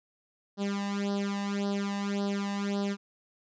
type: tone with flanger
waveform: sawtooth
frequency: 200.6 Hz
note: G3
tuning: 40 cents sharp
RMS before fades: -31 dBFS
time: 0.57-2.97 s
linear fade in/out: 50 ms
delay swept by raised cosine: 0.21 to 1.1 ms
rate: 1.8 Hz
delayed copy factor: +0.9
effects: resampled to 16000 Hz